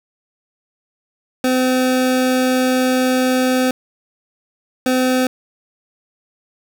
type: tone bursts at uneven times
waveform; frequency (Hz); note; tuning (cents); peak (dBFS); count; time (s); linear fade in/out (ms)
25% pulse; 256; C4; -38; -10; 2; 1.44-3.71 / 4.86-5.27; 2
effects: none